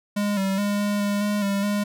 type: tone with pitch steps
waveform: square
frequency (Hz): 205.3 / 193.4 / 204.1 / 205.3 / 203.5 / 206.8 / 199 / 205.4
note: G#3 / G3 / G#3 / G#3 / G#3 / G#3 / G3 / G#3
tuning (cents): -20 / -23 / -30 / -20 / -35 / -7 / +26 / -19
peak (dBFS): -22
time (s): 0.16-1.84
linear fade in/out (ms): 10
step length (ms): 210
effects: none